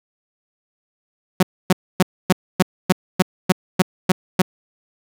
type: tone bursts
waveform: sawtooth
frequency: 184.2 Hz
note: F#3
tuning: 7 cents flat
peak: -6 dBFS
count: 11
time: 1.4-4.419 s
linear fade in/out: 5 ms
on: 29 ms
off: 270 ms
effects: none